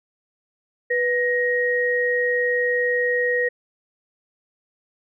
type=tone pair together; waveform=sine; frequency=491.4 / 1879.5 Hz; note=B4 / A#6; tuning=-9 / +14 cents; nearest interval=octave + major seventh; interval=2323 cents; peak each=-21 dBFS; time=0.9-3.49 s; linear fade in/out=10 ms; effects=none